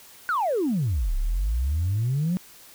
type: exponential two-way sweep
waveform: sine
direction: down then up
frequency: 1521 to 32.7 to 188.5 Hz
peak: -20 dBFS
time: 0.29-2.37 s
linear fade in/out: 0 ms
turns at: 1.15 s
effects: tanh soft clip ceiling -18 dBFS + white hiss -49 dBFS RMS until 2.74 s